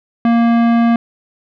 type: tone with tanh clipping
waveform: sine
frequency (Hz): 233.1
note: A#3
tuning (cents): 0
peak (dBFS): -11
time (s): 0.25-0.96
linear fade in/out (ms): 2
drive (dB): 17
effects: none